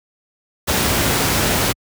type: noise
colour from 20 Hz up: pink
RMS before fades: -17 dBFS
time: 0.67-1.73 s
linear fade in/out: 20 ms
effects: high-pass 60 Hz 12 dB/octave